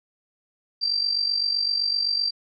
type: tone with amplitude modulation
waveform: sine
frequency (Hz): 4700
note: D8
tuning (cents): +1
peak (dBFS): -18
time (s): 0.81-2.31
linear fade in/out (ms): 20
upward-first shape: sine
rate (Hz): 47.8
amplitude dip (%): 70
effects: none